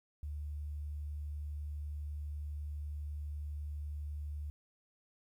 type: tone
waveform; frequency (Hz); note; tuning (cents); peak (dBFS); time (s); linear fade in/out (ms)
sine; 74; D2; +14; -38; 0.23-4.5; 0
effects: 12-bit